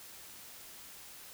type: silence
effects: white hiss -51 dBFS RMS until 1.33 s